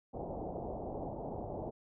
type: low-pass noise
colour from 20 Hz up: white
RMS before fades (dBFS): -41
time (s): 0.13-1.71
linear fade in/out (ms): 20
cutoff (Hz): 800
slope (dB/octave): 48
effects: none